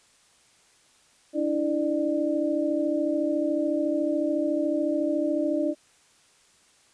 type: tone cluster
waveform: sine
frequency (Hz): 291.7 / 325.6 / 597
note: D4 / E4 / D5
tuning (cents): -12 / -21 / +28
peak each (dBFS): -27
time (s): 1.33-5.75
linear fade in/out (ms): 50
effects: white hiss -60 dBFS RMS until 6.93 s + resampled to 22050 Hz